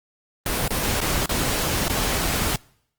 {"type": "noise with dropouts", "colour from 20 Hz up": "pink", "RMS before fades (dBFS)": -23, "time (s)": [0.46, 2.56], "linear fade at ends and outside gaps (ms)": 2, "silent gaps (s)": [[0.68, 0.705], [1.005, 1.014], [1.26, 1.292], [1.883, 1.897]], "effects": ["noise-tail reverb RT60 0.7 s tail -25 dB re dry", "Opus 24 kbps"]}